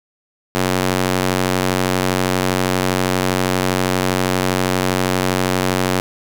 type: tone with high-pass filter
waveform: square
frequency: 46.25 Hz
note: F#1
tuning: in tune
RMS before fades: -18 dBFS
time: 0.55-6 s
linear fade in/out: 0 ms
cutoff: 190 Hz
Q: 0.57
effects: none